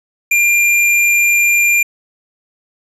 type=tone; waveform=square; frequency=2392 Hz; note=D7; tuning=31 cents sharp; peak=-10 dBFS; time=0.31-1.83 s; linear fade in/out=5 ms; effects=resampled to 32000 Hz